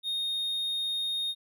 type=tone; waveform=triangle; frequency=3702 Hz; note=A#7; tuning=13 cents flat; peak=-27 dBFS; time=0.03-1.35 s; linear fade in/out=50 ms; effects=none